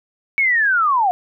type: linear sweep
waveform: sine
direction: down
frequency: 2245 to 698.5 Hz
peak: -13 dBFS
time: 0.38-1.11 s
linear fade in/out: 0 ms
effects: none